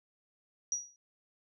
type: tone with exponential decay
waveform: sine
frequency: 5780 Hz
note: F#8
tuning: 41 cents flat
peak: -27 dBFS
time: 0.72-0.96 s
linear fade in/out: 1 ms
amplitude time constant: 52 ms
effects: none